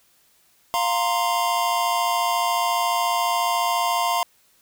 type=chord; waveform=square; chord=F suspended fourth; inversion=none; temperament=equal; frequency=698.5 / 932.3 / 1046.5 Hz; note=F5 / Bb5 / C6; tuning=0 / 0 / 0 cents; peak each=-25 dBFS; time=0.74-4.23 s; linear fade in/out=0 ms; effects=white hiss -60 dBFS RMS until 4.61 s